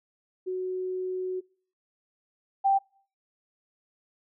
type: tone pair in turn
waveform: sine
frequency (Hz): 370 / 784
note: F#4 / G5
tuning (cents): 0 / 0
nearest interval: octave + minor second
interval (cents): 1300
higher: second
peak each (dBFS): -28 / -19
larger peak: second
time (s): 0.46-1.41 / 2.64-2.79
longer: first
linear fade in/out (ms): 20
effects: noise-tail reverb RT60 0.5 s tail -25 dB re dry